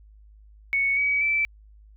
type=tone with pitch steps; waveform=sine; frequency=2218 / 2270 / 2323 Hz; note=C#7 / C#7 / D7; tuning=0 / +41 / -20 cents; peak=-20 dBFS; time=0.73-1.45 s; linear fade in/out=0 ms; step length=240 ms; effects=added 52 Hz sine -48 dBFS peak until 1.96 s